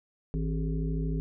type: harmonic tone with a mistuned harmonic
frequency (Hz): 53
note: G#1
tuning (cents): +36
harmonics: 1 / 3 / 5 / 7 / 8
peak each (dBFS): -30 / -31 / -37 / -43 / -43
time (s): 0.34-1.2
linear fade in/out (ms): 0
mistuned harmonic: 7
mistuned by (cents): +90
effects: none